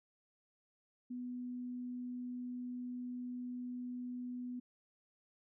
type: tone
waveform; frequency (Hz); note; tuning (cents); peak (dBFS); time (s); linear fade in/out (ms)
sine; 247.5; B3; +4; -40; 1.1-4.6; 10
effects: none